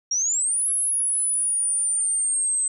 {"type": "exponential two-way sweep", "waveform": "sine", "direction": "up then down", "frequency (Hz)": [5560, 10840, 8160], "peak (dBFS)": -20, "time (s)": [0.11, 2.68], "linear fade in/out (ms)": 5, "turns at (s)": 0.68, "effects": []}